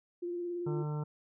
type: tone with vibrato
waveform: sine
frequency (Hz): 349.2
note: F4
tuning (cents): 0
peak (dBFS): -34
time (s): 0.22-0.83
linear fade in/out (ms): 10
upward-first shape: triangle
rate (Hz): 18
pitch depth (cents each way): 27
type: harmonic tone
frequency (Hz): 150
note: D3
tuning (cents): +37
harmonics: 1 / 2 / 3 / 4 / 5 / 6 / 7 / 8 / 9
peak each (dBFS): -33 / -49 / -44 / -53 / -55 / -48 / -56 / -60 / -52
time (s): 0.66-1.04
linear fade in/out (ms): 10
effects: none